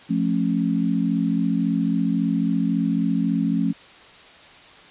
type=chord; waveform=sine; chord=F augmented; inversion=none; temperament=just; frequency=174.61 / 218.3 / 272.8 Hz; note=F3 / A3 / C#4; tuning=0 / -13 / -28 cents; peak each=-23 dBFS; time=0.09-3.73 s; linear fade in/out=20 ms; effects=white hiss -46 dBFS RMS until 4.9 s + resampled to 8000 Hz